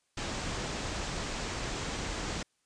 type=low-pass noise; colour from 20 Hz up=pink; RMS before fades=-36 dBFS; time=0.17-2.43 s; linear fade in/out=5 ms; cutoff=8000 Hz; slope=48 dB/octave; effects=white hiss -75 dBFS RMS until 2.65 s + resampled to 22050 Hz